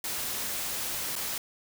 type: noise with dropouts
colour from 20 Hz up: white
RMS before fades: -33 dBFS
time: 0.04-1.38 s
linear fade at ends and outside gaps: 2 ms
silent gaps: 1.155-1.162 s
effects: none